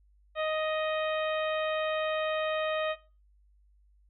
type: harmonic tone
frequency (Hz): 624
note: D#5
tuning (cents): +5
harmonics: 1 / 2 / 3 / 4 / 5 / 6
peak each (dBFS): -29 / -35 / -39 / -41 / -43 / -45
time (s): 0.35-2.96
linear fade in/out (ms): 50
effects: noise-tail reverb RT60 0.3 s tail -17 dB re dry + added 50 Hz sine -60 dBFS peak until 4.09 s